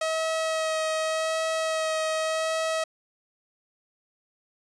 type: tone with vibrato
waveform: sawtooth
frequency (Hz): 638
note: D#5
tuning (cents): +43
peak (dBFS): -21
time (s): 0.01-2.84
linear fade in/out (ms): 5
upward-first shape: sine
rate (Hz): 0.86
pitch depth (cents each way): 13
effects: resampled to 22050 Hz